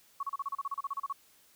sine tone bursts, 1114 Hz, C#6, 8 cents sharp, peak -31 dBFS, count 15, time 0.2-1.127 s, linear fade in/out 5 ms, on 31 ms, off 33 ms, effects white hiss -63 dBFS RMS until 1.55 s

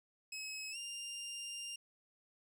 20% pulse tone with pitch glide, 2565 to 2797 Hz, E7 to F7, -48 to +2 cents, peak -37 dBFS, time 0.32-1.76 s, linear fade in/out 5 ms, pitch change +150 cents, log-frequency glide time 0.71-0.77 s, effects none

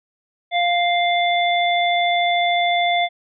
harmonic tone, 698.5 Hz, F5, in tune, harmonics 1 / 3 / 5, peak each -17 / -22 / -24 dBFS, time 0.51-3.09 s, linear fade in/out 50 ms, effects none

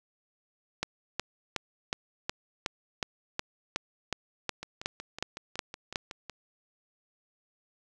two click trains, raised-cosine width 0.2 ms, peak -22 / -12 dBFS, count 10 / 15, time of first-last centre 4.63-6.297 / 0.83-5.958 s, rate 5.4 / 2.73 Hz, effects none

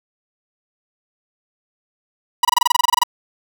45% pulse tone bursts, 972 Hz, B5, 28 cents flat, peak -10 dBFS, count 14, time 2.43-3.035 s, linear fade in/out 5 ms, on 20 ms, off 25 ms, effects none

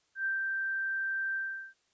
sine tone with ADSR envelope, 1568 Hz, G6, in tune, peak -28 dBFS, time 0.15-1.74 s, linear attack 100 ms, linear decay 150 ms, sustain -2 dB, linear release 390 ms, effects white hiss -73 dBFS RMS until 1.93 s + resampled to 16000 Hz

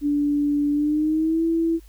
sine tone with pitch glide, 290.5 to 329.9 Hz, D4 to E4, -19 to +1 cents, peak -18 dBFS, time 0.01-1.8 s, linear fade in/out 50 ms, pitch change +220 cents, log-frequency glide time 0.72-1.44 s, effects added 51 Hz sine -44 dBFS peak until 1.88 s + white hiss -58 dBFS RMS until 1.88 s

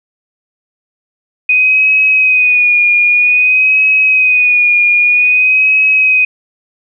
sine tone with vibrato, 2489 Hz, D#7, in tune, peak -6 dBFS, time 1.49-6.25 s, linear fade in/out 5 ms, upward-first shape sine, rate 0.52 Hz, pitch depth 43 cents each way, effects none

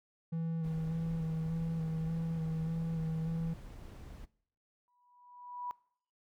triangle tone with vibrato, 162.4 Hz, E3, 26 cents flat, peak -31 dBFS, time 0.32-3.54 s, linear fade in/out 10 ms, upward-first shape square, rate 1.7 Hz, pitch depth 20 cents each way
brown noise, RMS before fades -48 dBFS, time 0.63-4.26 s, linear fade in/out 20 ms
sine tone with exponential growth, 980 Hz, B5, 14 cents flat, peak -35 dBFS, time 4.88-5.71 s, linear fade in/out 0 ms, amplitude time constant 180 ms
effects noise-tail reverb RT60 0.6 s tail -21 dB re dry

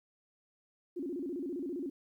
sine tone with vibrato, 311.1 Hz, D#4, in tune, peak -35 dBFS, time 0.96-1.9 s, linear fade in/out 10 ms, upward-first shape square, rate 15 Hz, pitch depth 220 cents each way, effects 12-bit

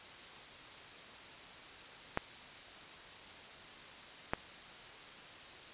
clicks, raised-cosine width 0.5 ms, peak -16 dBFS, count 2, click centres 2.174 / 4.335 s, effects white hiss -51 dBFS RMS until 5.73 s + resampled to 8000 Hz

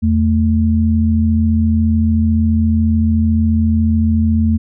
sine tone pair together, 83.52 / 221.5 Hz, E2 / A3, +23 / +12 cents, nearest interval octave + perfect fourth, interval 1689 cents, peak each -13 dBFS, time 0.02-4.58 s, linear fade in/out 20 ms, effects none

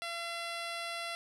10% pulse tone with low-pass filter, 680 Hz, F5, 46 cents flat, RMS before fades -39 dBFS, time 0.02-1.15 s, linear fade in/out 0 ms, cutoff 8400 Hz, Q 0.96, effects none

